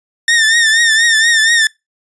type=tone with vibrato; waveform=sawtooth; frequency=1813 Hz; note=A#6; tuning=49 cents flat; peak=-5 dBFS; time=0.28-1.67 s; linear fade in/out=2 ms; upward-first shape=triangle; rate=4.2 Hz; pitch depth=78 cents each way; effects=noise-tail reverb RT60 0.2 s tail -23 dB re dry + resampled to 22050 Hz